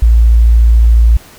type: tone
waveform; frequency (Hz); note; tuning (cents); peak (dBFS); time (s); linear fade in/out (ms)
sine; 57; A#1; -38; -3; 0.02-1.17; 5
effects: pink hiss -38 dBFS RMS until 1.38 s